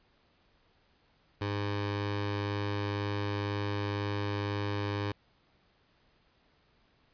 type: tone with notch filter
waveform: 15% pulse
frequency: 102 Hz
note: G#2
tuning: 31 cents flat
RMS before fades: -33 dBFS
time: 1.41-5.12 s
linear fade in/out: 5 ms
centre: 220 Hz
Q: 1.5
effects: pink hiss -68 dBFS RMS until 7.13 s + resampled to 11025 Hz